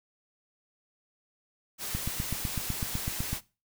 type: noise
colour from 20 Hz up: white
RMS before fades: -36 dBFS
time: 1.78-3.41 s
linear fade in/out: 50 ms
type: click train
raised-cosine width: 5 ms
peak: -19 dBFS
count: 12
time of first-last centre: 1.95-3.33 s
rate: 7.97 Hz
effects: noise-tail reverb RT60 0.3 s tail -19 dB re dry